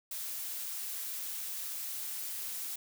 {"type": "noise", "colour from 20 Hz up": "blue", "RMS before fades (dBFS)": -39, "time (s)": [0.11, 2.76], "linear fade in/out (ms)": 5, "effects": []}